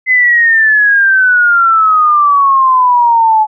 sine exponential sweep, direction down, 2049 to 853 Hz, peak -5 dBFS, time 0.06-3.47 s, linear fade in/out 50 ms, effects none

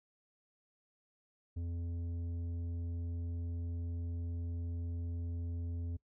sine tone with tanh clipping, 85.3 Hz, F2, 40 cents flat, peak -38 dBFS, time 1.56-5.97 s, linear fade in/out 10 ms, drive 9 dB, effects noise-tail reverb RT60 0.1 s tail -21 dB re dry

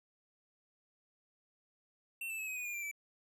square tone with pitch steps, 2700 / 2641 / 2584 / 2528 / 2473 / 2419 / 2367 / 2315 Hz, E7 / E7 / E7 / D#7 / D#7 / D#7 / D7 / D7, +41 / +3 / -35 / +27 / -11 / -49 / +13 / -25 cents, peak -39 dBFS, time 2.21-2.914 s, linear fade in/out 5 ms, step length 88 ms, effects none

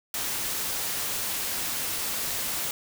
white noise, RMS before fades -30 dBFS, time 0.14-2.71 s, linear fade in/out 2 ms, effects none

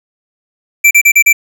square tone bursts, 2340 Hz, D7, 7 cents flat, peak -4 dBFS, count 5, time 0.84-1.33 s, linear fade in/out 10 ms, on 70 ms, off 35 ms, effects none

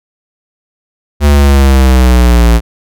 square exponential sweep, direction down, 73.6 to 56.8 Hz, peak -4 dBFS, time 1.2-2.61 s, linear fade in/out 50 ms, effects none

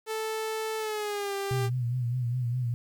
sawtooth tone with pitch glide, 439.2 to 395.8 Hz, A4 to G4, -3 to +17 cents, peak -26 dBFS, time 0.06-1.7 s, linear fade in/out 50 ms, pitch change -180 cents, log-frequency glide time 0.78-1.35 s
sine tone with vibrato, 122.7 Hz, B2, 11 cents flat, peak -26 dBFS, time 1.51-2.74 s, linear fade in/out 0 ms, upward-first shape sine, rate 4.9 Hz, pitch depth 70 cents each way
effects 10-bit

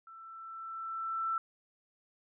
sine tone with level ramp, 1333 Hz, E6, 19 cents sharp, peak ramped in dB -49 to -29 dBFS, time 0.07-1.38 s, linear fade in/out 2 ms, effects none

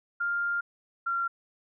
sine tone pair in turn, 1400 / 1376.7 Hz, F6 / F6, +4 / -25 cents, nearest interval unison, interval 29 cents, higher first, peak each -26 dBFS, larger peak neither, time 0.2-0.61 / 1.06-1.28 s, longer first, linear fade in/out 10 ms, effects none

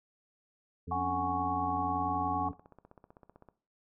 harmonic tone, 87.31 Hz, F2, in tune, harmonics 1 / 2 / 3 / 5, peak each -40 / -43 / -45 / -47 dBFS, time 0.87-2.52 s, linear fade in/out 10 ms
sine chord, F# suspended second, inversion none, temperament equal, 740 / 830.6 / 1108.7 Hz, F#5 / G#5 / C#6, 0 / 0 / 0 cents, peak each -34 dBFS, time 0.91-2.49 s, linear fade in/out 5 ms
sine tone with pitch glide, 280 to 281.9 Hz, C#4 to C#4, +18 to +29 cents, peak -37 dBFS, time 0.93-2.54 s, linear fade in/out 50 ms, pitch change +11 cents, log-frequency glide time 1.82-2.12 s
click train, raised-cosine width 1 ms, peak -39 dBFS, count 30, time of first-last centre 1.64-3.487 s, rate 15.7 Hz
effects noise-tail reverb RT60 0.4 s tail -17 dB re dry

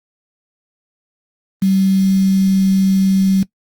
sine tone with quantisation, 191.9 Hz, G3, 37 cents flat, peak -10 dBFS, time 1.62-3.43 s, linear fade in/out 5 ms, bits 5, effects noise-tail reverb RT60 0.1 s tail -21 dB re dry + Opus 32 kbps

